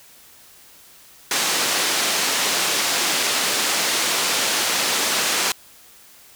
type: band-pass noise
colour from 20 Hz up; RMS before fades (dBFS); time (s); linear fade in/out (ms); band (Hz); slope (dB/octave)
white; -21; 1.31-5.52; 2; 240 to 6700; 12
effects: white hiss -48 dBFS RMS until 6.35 s